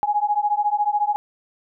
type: beating tone pair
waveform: sine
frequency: 825 / 839 Hz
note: G#5 / G#5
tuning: -12 / +17 cents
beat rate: 14 Hz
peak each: -21 dBFS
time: 0.03-1.16 s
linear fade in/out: 0 ms
effects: none